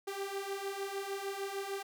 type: beating tone pair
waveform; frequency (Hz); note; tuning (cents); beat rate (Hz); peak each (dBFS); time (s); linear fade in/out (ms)
sawtooth; 390.1 / 396.7; G4 / G4; -8 / +21; 6.6; -37 / -35; 0.07-1.83; 10
effects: none